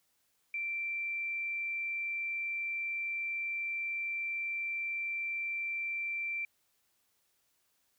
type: tone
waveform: sine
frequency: 2349 Hz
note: D7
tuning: in tune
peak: -33 dBFS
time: 0.54-6.45 s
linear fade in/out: 2 ms
effects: white hiss -75 dBFS RMS until 7.98 s